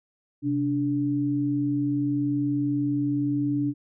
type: tone pair together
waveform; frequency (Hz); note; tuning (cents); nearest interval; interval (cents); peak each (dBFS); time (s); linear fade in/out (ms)
sine; 130.81 / 290; C3 / D4; 0 / -22; octave + major second; 1378; -29 / -23; 0.42-3.74; 50
effects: none